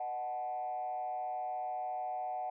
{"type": "tone with frequency modulation", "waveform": "sine", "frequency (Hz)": 742, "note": "F#5", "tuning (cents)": 5, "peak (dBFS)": -34, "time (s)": [0, 2.5], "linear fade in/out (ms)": 5, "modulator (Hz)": 127, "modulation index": 0.66, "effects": ["tanh soft clip ceiling -30 dBFS"]}